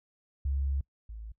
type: tone pair in turn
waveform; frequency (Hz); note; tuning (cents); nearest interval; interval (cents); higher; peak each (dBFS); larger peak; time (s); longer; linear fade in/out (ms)
sine; 68.7 / 54.42; C#2 / A1; -15 / -18; major third; 403; first; -27 / -39; first; 0.45-0.81 / 1.09-1.32; first; 5
effects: noise-tail reverb RT60 0.1 s tail -23 dB re dry